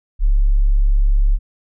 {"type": "tone", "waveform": "sine", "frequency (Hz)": 35, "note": "C#1", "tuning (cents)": 18, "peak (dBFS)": -10, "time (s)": [0.19, 1.39], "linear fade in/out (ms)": 50, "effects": []}